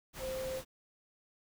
sine tone in noise, 523 Hz, C5, 1 cent flat, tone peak -36 dBFS, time 0.19-0.62 s, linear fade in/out 50 ms, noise pink, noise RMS -45 dBFS, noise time 0.13-0.65 s, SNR +6 dB, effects none

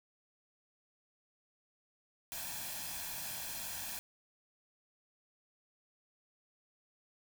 white noise with comb filter, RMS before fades -42 dBFS, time 2.32-3.99 s, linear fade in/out 0 ms, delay 1.2 ms, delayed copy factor +0.65, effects none

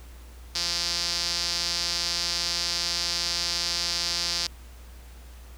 sawtooth tone with band-pass filter, 172.5 Hz, F3, 21 cents flat, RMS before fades -28 dBFS, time 0.55-4.47 s, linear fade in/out 5 ms, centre 4900 Hz, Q 4.3, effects added 60 Hz sine -43 dBFS peak until 5.57 s + pink hiss -53 dBFS RMS until 5.57 s

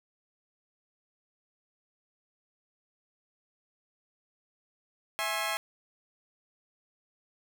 15% pulse chord, E augmented, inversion none, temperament equal with one note detuned, 659.3 / 830.6 / 1071.6 Hz, E5 / G#5 / B#5, 0 / 0 / +41 cents, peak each -28 dBFS, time 5.19-5.57 s, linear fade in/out 0 ms, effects none

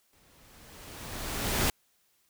pink noise with exponential growth, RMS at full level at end -25 dBFS, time 0.13-1.7 s, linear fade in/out 2 ms, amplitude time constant 340 ms, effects white hiss -70 dBFS RMS until 2.29 s

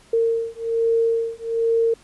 sine beating tone pair, 457.2 / 458.4 Hz, A#4 / A#4, -34 / -29 cents, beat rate 1.2 Hz, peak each -21 dBFS, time 0.13-1.94 s, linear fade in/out 5 ms, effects pink hiss -52 dBFS RMS until 2.03 s + resampled to 24000 Hz

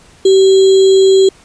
sine tone with sample-and-hold, 384.1 Hz, G4, 35 cents flat, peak -4 dBFS, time 0.25-1.29 s, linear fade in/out 5 ms, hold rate 3675 Hz, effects pink hiss -44 dBFS RMS until 1.44 s + resampled to 22050 Hz

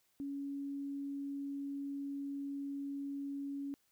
sine tone, 279.9 Hz, C#4, 17 cents sharp, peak -38 dBFS, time 0.2-3.74 s, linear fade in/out 0 ms, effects white hiss -75 dBFS RMS until 3.91 s

